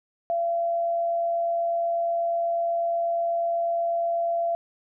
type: tone with amplitude modulation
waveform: sine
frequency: 680 Hz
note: F5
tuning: 46 cents flat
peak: -21 dBFS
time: 0.3-4.55 s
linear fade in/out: 0 ms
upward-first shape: sine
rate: 88.2 Hz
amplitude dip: 25%
effects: none